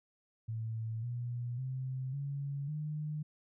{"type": "tone with pitch steps", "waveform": "sine", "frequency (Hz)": [112.2, 120.95, 130.38, 140.55, 151.51], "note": ["A2", "B2", "C3", "C#3", "D#3"], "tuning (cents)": [34, -36, -6, 24, -46], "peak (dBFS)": -35, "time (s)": [0.48, 3.23], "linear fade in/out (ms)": 10, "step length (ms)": 550, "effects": []}